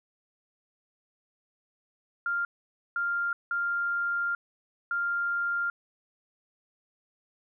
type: tone bursts at uneven times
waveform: sine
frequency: 1396.9 Hz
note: F6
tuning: in tune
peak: -26 dBFS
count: 4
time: 2.26-2.45 / 2.96-3.33 / 3.51-4.35 / 4.91-5.7 s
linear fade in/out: 2 ms
effects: none